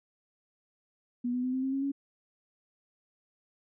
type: tone with pitch steps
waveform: sine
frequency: 243.7 / 249.1 / 254.6 / 260.3 / 266.1 / 272 / 278 Hz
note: B3 / B3 / C4 / C4 / C4 / C#4 / C#4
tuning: -23 / +15 / -47 / -9 / +29 / -33 / +5 cents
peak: -28 dBFS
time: 1.24-1.919 s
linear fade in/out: 10 ms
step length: 97 ms
effects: none